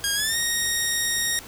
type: tone with pitch glide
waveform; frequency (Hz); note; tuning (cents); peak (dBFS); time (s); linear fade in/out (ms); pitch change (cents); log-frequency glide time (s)
10% pulse; 1627 to 1868.9; G#6 to A#6; -36 to +4; -13; 0.04-1.39; 0; +240; 0.14-0.37
effects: pink hiss -42 dBFS RMS until 1.47 s

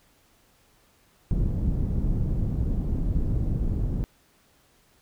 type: low-pass noise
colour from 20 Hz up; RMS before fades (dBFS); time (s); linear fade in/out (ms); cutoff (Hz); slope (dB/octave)
pink; -25; 1.31-4.04; 0; 180; 12
effects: pink hiss -62 dBFS RMS until 5.01 s

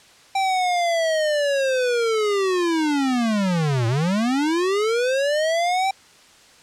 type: linear two-way sweep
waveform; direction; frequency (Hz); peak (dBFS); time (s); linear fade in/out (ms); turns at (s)
square; down then up; 784 to 111 to 784; -19; 0.35-5.91; 5; 3.87
effects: white hiss -50 dBFS RMS until 6.62 s + low-pass 7000 Hz 12 dB/octave

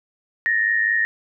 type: tone pair together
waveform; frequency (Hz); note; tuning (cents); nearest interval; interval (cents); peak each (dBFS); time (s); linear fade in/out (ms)
sine; 1762.2 / 1867; A6 / A#6; +2 / +2; minor second; 100; -22 / -18; 0.46-1.05; 0
effects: none

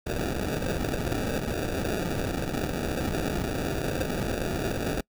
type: noise with sample-and-hold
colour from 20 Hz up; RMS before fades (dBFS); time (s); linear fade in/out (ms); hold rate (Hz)
violet; -29; 0.06-5.01; 10; 1050
effects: noise-tail reverb RT60 0.1 s tail -26 dB re dry

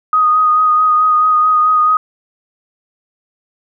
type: tone with vibrato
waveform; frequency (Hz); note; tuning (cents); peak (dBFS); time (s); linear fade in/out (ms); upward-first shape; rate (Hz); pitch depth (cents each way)
sine; 1244.5; D#6; 0; -8; 0.13-1.97; 2; sine; 4.6; 19
effects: none

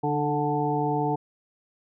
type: harmonic tone with a mistuned harmonic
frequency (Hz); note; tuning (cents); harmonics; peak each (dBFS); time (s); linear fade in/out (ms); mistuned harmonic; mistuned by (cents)
146.83; D3; 0; 1 / 2 / 3 / 5 / 6; -29 / -29 / -29 / -29 / -29; 0.03-1.16; 10; 2; +30
effects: none

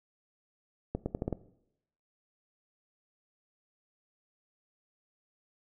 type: accelerating click train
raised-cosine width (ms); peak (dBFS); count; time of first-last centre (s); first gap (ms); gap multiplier
2; -18; 6; 0.95-1.327; 110; 0.81
effects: noise-tail reverb RT60 0.8 s tail -18 dB re dry

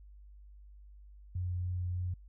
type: tone with vibrato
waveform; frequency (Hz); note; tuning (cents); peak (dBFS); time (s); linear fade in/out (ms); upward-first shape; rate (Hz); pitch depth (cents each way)
sine; 89.9; F#2; -49; -32; 1.35-2.14; 5; sine; 3.4; 9
effects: added 50 Hz sine -51 dBFS peak until 2.28 s

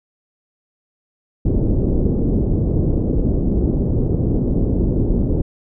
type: low-pass noise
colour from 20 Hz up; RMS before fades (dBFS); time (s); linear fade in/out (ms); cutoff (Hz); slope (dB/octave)
pink; -17; 1.45-5.42; 10; 420; 24
effects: none

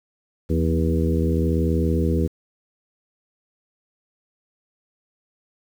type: harmonic tone with a mistuned harmonic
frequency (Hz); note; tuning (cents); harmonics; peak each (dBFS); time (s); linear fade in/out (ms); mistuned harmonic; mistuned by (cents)
80.7; E2; -36; 1 / 2 / 3 / 4 / 5 / 6; -21 / -24 / -26 / -27 / -28 / -29; 0.49-2.28; 20; 2; +60
effects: 8-bit

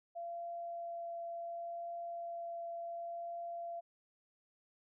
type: tone with vibrato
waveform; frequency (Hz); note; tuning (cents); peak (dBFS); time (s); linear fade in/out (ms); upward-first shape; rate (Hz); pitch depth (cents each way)
sine; 683; F5; -39; -40; 0.15-3.81; 20; triangle; 0.69; 8
effects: none

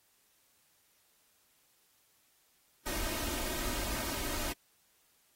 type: noise with comb filter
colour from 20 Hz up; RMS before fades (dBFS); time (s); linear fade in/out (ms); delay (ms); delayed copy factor
pink; -36; 2.86-4.53; 10; 3.2; +0.7
effects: white hiss -70 dBFS RMS until 5.35 s + AAC 48 kbps

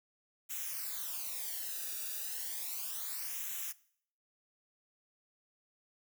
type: noise with flanger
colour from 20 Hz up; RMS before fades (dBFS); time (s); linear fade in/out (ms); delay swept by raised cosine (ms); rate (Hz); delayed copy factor
blue; -40; 0.49-3.73; 20; 0.21 to 0.95; 0.33; -0.8
effects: noise-tail reverb RT60 0.6 s tail -20 dB re dry

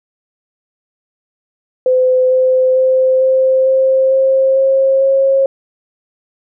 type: tone with pitch steps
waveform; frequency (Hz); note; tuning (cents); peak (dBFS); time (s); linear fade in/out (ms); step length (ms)
sine; 511 / 515.1 / 519.3 / 523.5 / 527.8 / 532.1 / 536.4 / 540.8; C5 / C5 / C5 / C5 / C5 / C5 / C5 / C#5; -41 / -27 / -13 / +1 / +15 / +29 / +43 / -43; -8; 1.86-5.46; 2; 450
effects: none

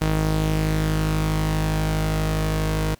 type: tone pair together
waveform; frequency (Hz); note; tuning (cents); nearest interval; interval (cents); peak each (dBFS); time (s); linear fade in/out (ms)
sawtooth; 52.33 / 157.1; G#1 / D#3; +14 / +17; octave + perfect fifth; 1903; -19; 0.01-2.95; 10
effects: pink hiss -55 dBFS RMS until 2.99 s

